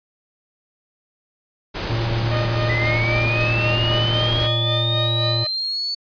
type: noise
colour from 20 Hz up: pink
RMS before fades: -26 dBFS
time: 1.74-4.48 s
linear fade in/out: 20 ms
type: harmonic tone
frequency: 114.8 Hz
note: A#2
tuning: 26 cents flat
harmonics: 1 / 3 / 5 / 7 / 8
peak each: -20 / -32 / -35 / -41 / -40 dBFS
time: 1.89-5.45 s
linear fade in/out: 20 ms
type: tone with tremolo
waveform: sawtooth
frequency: 613 Hz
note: D#5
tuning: 26 cents flat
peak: -19 dBFS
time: 2.31-5.47 s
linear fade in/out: 5 ms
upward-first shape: sine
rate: 3.8 Hz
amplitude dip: 60%
type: linear sweep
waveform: sine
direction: up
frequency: 1979 to 4479 Hz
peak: -21 dBFS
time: 2.69-5.95 s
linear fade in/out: 10 ms
effects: resampled to 11025 Hz